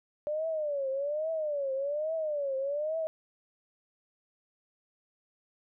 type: tone with vibrato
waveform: sine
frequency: 587.3 Hz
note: D5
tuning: in tune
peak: -29 dBFS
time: 0.27-3.07 s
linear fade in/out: 0 ms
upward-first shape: triangle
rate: 1.2 Hz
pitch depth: 190 cents each way
effects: none